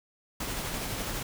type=noise with tremolo; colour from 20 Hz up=pink; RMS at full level=-33 dBFS; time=0.4-1.23 s; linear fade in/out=5 ms; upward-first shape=sine; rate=12 Hz; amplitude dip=25%; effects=none